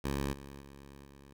10% pulse tone with level steps, 69.4 Hz, C#2, 3 cents sharp, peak -24 / -38 / -42 / -45 dBFS, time 0.04-1.33 s, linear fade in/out 5 ms, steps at 0.32 / 0.6 / 1.04 s, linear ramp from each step 20 ms, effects none

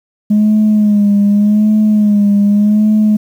sine tone with vibrato, 208.5 Hz, G#3, 7 cents sharp, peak -5 dBFS, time 0.3-3.17 s, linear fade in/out 10 ms, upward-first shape sine, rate 0.85 Hz, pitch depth 48 cents each way, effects tanh soft clip ceiling -4 dBFS + 7-bit

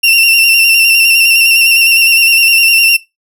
35% pulse tone with vibrato, 2725 Hz, F7, 43 cents flat, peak -3 dBFS, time 0.03-2.97 s, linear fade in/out 10 ms, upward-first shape square, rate 9.8 Hz, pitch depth 29 cents each way, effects noise-tail reverb RT60 0.2 s tail -19 dB re dry

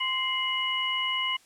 sine tone cluster, 1037 / 2099 / 2930 Hz, C6 / C7 / F#7, -16 / +5 / -18 cents, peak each -32 / -31 / -28 dBFS, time 0-1.37 s, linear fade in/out 10 ms, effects white hiss -59 dBFS RMS until 1.45 s + low-pass 10000 Hz 12 dB/octave

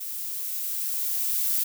violet noise with level ramp, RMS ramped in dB -34 to -24 dBFS, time 0-1.64 s, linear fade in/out 10 ms, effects none

